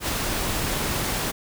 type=noise with ADSR envelope; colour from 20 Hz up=pink; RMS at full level=-24 dBFS; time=0-1.32 s; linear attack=80 ms; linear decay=19 ms; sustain=-2 dB; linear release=17 ms; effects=none